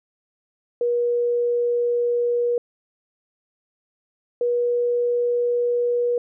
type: tone pair in turn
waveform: sine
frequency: 479.8 / 482.4 Hz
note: A#4 / B4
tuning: +50 / -41 cents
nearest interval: unison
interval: 9 cents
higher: second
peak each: -18 dBFS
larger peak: neither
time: 0.81-2.58 / 4.41-6.18 s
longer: neither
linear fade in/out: 2 ms
effects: none